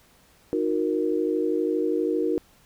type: chord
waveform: sine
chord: D# minor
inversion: none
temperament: equal with one note detuned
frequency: 311.1 / 363.6 / 466.2 Hz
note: D#4 / F#4 / A#4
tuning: 0 / -30 / 0 cents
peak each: -26 dBFS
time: 0.53-2.38 s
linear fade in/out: 0 ms
effects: pink hiss -58 dBFS RMS until 2.65 s